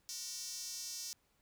square tone with high-pass filter, 207.7 Hz, G#3, in tune, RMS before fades -44 dBFS, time 0.09-1.13 s, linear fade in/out 0 ms, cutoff 5600 Hz, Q 3.2, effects pink hiss -75 dBFS RMS until 1.41 s

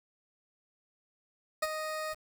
20% pulse tone with ADSR envelope, 622.3 Hz, D#5, in tune, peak -21 dBFS, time 1.62-2.15 s, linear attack 10 ms, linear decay 35 ms, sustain -9 dB, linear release 30 ms, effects 8-bit

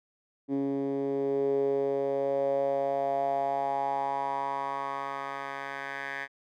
10% pulse tone with band-pass filter sweep, 138.2 Hz, C#3, 5 cents flat, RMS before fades -30 dBFS, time 0.48-6.28 s, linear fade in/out 50 ms, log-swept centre 300 to 1700 Hz, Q 5, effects none

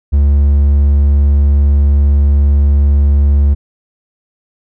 triangle tone, 71.2 Hz, C#2, 47 cents sharp, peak -4 dBFS, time 0.12-3.55 s, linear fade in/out 20 ms, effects none

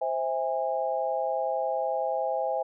sine chord, C augmented, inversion none, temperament just, 523.3 / 654.1 / 817.6 Hz, C5 / E5 / G#5, 0 / -14 / -27 cents, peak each -30 dBFS, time 0.01-2.63 s, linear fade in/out 10 ms, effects none

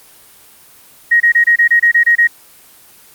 sine tone bursts, 1883 Hz, A#6, 17 cents sharp, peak -6 dBFS, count 10, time 1.11-2.274 s, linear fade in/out 10 ms, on 93 ms, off 26 ms, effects white hiss -43 dBFS RMS until 3.14 s + Opus 24 kbps

